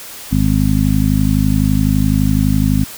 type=harmonic tone; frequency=51.9 Hz; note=G#1; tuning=in tune; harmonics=1 / 2 / 3 / 4 / 5; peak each=-17 / -17 / -17 / -17 / -17 dBFS; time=0.31-2.85 s; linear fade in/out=20 ms; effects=white hiss -32 dBFS RMS until 2.97 s